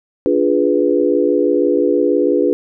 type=chord; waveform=sine; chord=D diminished seventh; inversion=none; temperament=equal with one note detuned; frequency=291 / 349.2 / 415.3 / 493.9 Hz; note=D4 / F4 / Ab4 / Cb5; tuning=-16 / 0 / 0 / 0 cents; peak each=-17 dBFS; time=0.26-2.53 s; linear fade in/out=0 ms; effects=none